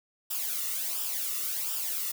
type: noise with flanger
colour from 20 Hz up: blue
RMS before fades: -32 dBFS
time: 0.3-2.12 s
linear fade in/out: 10 ms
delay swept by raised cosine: 0.47 to 1.28 ms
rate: 1.4 Hz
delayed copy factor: -0.7
effects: none